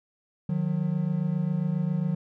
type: tone pair together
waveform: triangle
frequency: 153.83 / 181.2 Hz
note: D#3 / F#3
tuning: -19 / -36 cents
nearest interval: minor third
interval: 283 cents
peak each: -25 dBFS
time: 0.49-2.15 s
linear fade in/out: 5 ms
effects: none